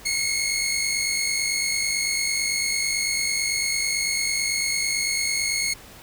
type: tone pair together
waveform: 15% pulse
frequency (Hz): 2151 / 2200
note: C7 / C#7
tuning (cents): +47 / -14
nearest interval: unison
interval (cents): 39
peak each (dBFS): -19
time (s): 0.05-5.74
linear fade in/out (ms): 10
effects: pink hiss -45 dBFS RMS until 6.02 s